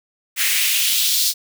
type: noise with high-pass filter sweep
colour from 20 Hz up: white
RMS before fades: -18 dBFS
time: 0.36-1.34 s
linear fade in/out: 50 ms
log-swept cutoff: 1900 to 4500 Hz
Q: 2.3
effects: none